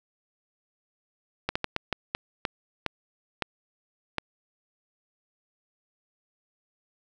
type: slowing click train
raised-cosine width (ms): 0.3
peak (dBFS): -10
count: 10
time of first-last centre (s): 1.49-4.183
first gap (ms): 65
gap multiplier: 1.36
effects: none